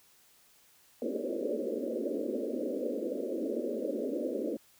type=band-pass noise; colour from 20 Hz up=white; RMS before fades=-34 dBFS; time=1.02-4.57 s; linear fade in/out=2 ms; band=220 to 580 Hz; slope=96 dB/octave; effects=white hiss -63 dBFS RMS until 4.79 s